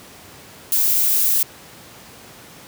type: noise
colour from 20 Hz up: violet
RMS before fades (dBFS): -17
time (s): 0.72-1.43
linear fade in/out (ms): 2
effects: pink hiss -42 dBFS RMS until 2.67 s + high-pass 100 Hz 12 dB/octave